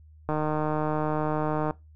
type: click train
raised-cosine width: 1 ms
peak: -14 dBFS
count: 218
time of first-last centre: 0.29-1.708 s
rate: 153 Hz
effects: noise-tail reverb RT60 0.2 s tail -20 dB re dry + added 77 Hz sine -49 dBFS peak until 1.95 s